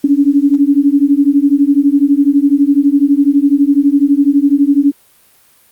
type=beating tone pair; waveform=sine; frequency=277.2 / 289.2 Hz; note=C#4 / D4; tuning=0 / -27 cents; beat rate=12 Hz; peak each=-10 dBFS; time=0.04-4.92 s; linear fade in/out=5 ms; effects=white hiss -49 dBFS RMS until 5.71 s + Opus 48 kbps